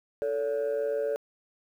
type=tone pair together; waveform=sine; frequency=442.2 / 569 Hz; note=A4 / C#5; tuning=+9 / +45 cents; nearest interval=major third; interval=436 cents; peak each=-27 dBFS; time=0.22-1.16 s; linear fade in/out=0 ms; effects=tanh soft clip ceiling -23 dBFS + 10-bit